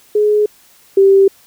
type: tone pair in turn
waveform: sine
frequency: 420.1 / 390.5 Hz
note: G#4 / G4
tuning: +20 / -7 cents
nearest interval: minor second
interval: 127 cents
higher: first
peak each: -9 / -5 dBFS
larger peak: second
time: 0.15-0.46 / 0.97-1.28 s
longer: neither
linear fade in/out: 5 ms
effects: white hiss -48 dBFS RMS until 1.46 s